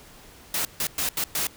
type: noise bursts at uneven times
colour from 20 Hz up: white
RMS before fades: -26 dBFS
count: 5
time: 0.54-0.65 / 0.8-0.87 / 0.98-1.09 / 1.17-1.24 / 1.35-1.47 s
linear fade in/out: 2 ms
effects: pink hiss -49 dBFS RMS until 1.56 s